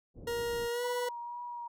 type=low-pass noise; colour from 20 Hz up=pink; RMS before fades=-47 dBFS; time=0.14-0.69 s; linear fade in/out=50 ms; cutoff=500 Hz; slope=24 dB/octave
type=tone with pitch glide; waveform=40% pulse; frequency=471.6 to 490.8 Hz; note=A#4 to B4; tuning=+20 to -11 cents; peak=-31 dBFS; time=0.27-1.09 s; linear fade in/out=5 ms; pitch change=+69 cents; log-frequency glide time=0.7-0.84 s
type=tone with vibrato; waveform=sine; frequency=957 Hz; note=A#5; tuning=45 cents sharp; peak=-38 dBFS; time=0.83-1.68 s; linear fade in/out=10 ms; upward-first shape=triangle; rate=2.1 Hz; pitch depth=21 cents each way
effects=none